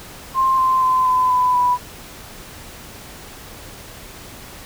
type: tone with pitch steps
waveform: sine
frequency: 1055 / 1041.1 / 1027.3 / 1013.8 / 1000.4 / 987.2 Hz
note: C6 / C6 / C6 / B5 / B5 / B5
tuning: +14 / -9 / -32 / +45 / +22 / -1 cents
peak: -13 dBFS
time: 0.34-1.78 s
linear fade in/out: 50 ms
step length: 240 ms
effects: pink hiss -38 dBFS RMS until 4.65 s